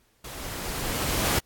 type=noise with level ramp; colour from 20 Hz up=pink; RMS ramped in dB=-39 to -23 dBFS; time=0.24-1.39 s; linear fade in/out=5 ms; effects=pink hiss -65 dBFS RMS until 1.45 s + AAC 64 kbps